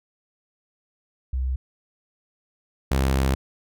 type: tone pair in turn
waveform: sine / sawtooth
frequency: 64.5 / 66.7 Hz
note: C2 / C2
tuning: -24 / +34 cents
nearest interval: minor second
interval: 58 cents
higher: second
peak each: -22 / -15 dBFS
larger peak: second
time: 1.33-1.56 / 2.91-3.35 s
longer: second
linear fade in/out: 5 ms
effects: none